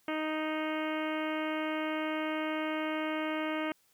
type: harmonic tone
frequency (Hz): 311.1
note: D#4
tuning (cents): 0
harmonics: 1 / 2 / 3 / 4 / 5 / 6 / 7 / 8 / 9 / 10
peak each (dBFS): -34 / -37 / -42 / -41 / -43 / -46 / -42 / -48 / -47 / -50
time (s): 0.08-3.72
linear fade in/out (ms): 2
effects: white hiss -69 dBFS RMS until 3.93 s